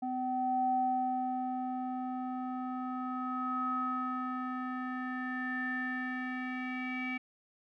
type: tone with low-pass filter sweep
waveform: square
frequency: 254.4 Hz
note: C4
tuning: 48 cents flat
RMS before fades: -35 dBFS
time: 0.02-7.18 s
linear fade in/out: 10 ms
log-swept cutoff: 680 to 2300 Hz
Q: 9.2
effects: none